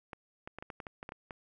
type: clicks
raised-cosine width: 0.5 ms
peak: -27 dBFS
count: 11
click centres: 0.132 / 0.475 / 0.586 / 0.625 / 0.702 / 0.802 / 0.868 / 1.029 / 1.091 / 1.121 / 1.308 s
effects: none